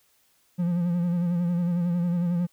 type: tone with vibrato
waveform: triangle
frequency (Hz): 174.1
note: F3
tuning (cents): -5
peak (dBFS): -20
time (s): 0.58-2.47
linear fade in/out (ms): 20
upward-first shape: sine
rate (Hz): 11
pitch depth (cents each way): 46
effects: white hiss -65 dBFS RMS until 2.52 s